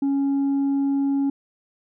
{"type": "tone", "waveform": "sine", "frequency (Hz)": 277.2, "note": "C#4", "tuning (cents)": 0, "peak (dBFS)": -16, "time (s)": [0.02, 1.3], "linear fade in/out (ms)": 5, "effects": ["tanh soft clip ceiling -18 dBFS"]}